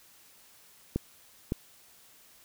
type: clicks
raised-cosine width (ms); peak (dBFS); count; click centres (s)
3; -15; 2; 0.96 / 1.521
effects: white hiss -58 dBFS RMS until 2.44 s